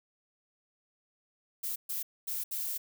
violet noise bursts at uneven times, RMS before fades -35 dBFS, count 4, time 1.63-1.76 / 1.89-2.03 / 2.27-2.44 / 2.51-2.78 s, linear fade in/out 10 ms, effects none

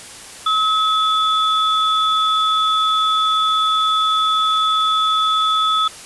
sine tone pair together, 1284 / 3455 Hz, E6 / A7, -46 / -32 cents, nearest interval octave + perfect fourth, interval 1714 cents, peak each -15 / -19 dBFS, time 0.46-5.88 s, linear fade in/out 5 ms, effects white hiss -36 dBFS RMS until 6.05 s + resampled to 24000 Hz

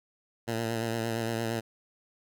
10% pulse tone with vibrato, 114.4 Hz, A#2, 32 cents flat, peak -21 dBFS, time 0.47-1.61 s, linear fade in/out 20 ms, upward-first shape sine, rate 8.7 Hz, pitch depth 36 cents each way, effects none

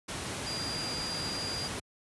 sine tone in noise, 4804 Hz, D8, 38 cents sharp, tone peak -35 dBFS, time 0.46-1.68 s, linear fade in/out 10 ms, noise pink, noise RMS -36 dBFS, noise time 0.08-1.8 s, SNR -2 dB, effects high-pass 80 Hz 12 dB/octave + resampled to 24000 Hz

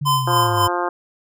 sine linear sweep, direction down, 146.4 to 97.2 Hz, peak -21 dBFS, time 0.01-0.68 s, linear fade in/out 10 ms
square tone with tremolo, 1024 Hz, C6, 38 cents flat, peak -15 dBFS, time 0.05-0.68 s, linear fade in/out 20 ms, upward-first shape sine, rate 3.7 Hz, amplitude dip 75%
harmonic tone, 176.2 Hz, F3, 16 cents sharp, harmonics 2 / 3 / 4 / 5 / 6 / 7 / 8 / 9, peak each -25 / -28 / -26 / -26 / -26 / -28 / -32 / -33 dBFS, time 0.27-0.89 s, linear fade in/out 5 ms
effects none

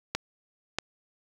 clicks, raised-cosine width 0.2 ms, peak -10 dBFS, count 2, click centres 0.15 / 0.786 s, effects 7-bit

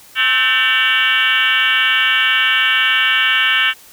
sine tone with frequency modulation, 2273 Hz, C#7, 43 cents sharp, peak -11 dBFS, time 0.15-3.74 s, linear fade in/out 50 ms, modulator 241 Hz, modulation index 3.7, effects white hiss -43 dBFS RMS until 3.92 s

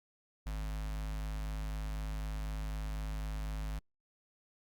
square tone with notch filter, 52 Hz, G#1, 3 cents sharp, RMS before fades -38 dBFS, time 0.46-3.79 s, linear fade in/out 5 ms, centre 380 Hz, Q 1.1, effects Opus 48 kbps

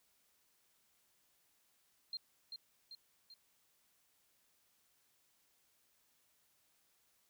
sine tone with echo, 4186 Hz, C8, in tune, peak -39 dBFS, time 2.13-2.17 s, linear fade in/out 2 ms, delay 390 ms, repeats 3, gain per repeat -5 dB, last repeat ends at 3.34 s, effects white hiss -75 dBFS RMS until 7.29 s

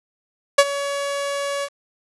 sawtooth tone with ADSR envelope, 564 Hz, C#5, 30 cents sharp, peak -3 dBFS, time 0.58-1.69 s, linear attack 8 ms, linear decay 49 ms, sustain -16 dB, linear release 54 ms, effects resampled to 24000 Hz + 7-bit

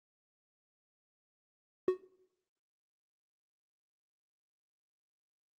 triangle tone with exponential decay, 369.8 Hz, F#4, 1 cent flat, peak -19 dBFS, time 1.88-2.03 s, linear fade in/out 2 ms, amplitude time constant 31 ms, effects noise-tail reverb RT60 0.8 s tail -21 dB re dry + Opus 24 kbps

